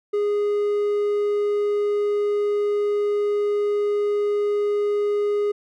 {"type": "tone", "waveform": "triangle", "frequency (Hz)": 412.6, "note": "G#4", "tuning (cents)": -11, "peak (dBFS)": -17, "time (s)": [0.13, 5.52], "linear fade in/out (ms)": 10, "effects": []}